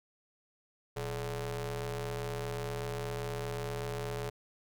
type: ring-modulated tone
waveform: sawtooth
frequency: 153 Hz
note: D#3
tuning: 29 cents flat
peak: -28 dBFS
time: 0.96-4.3 s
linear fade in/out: 10 ms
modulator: 272 Hz
effects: none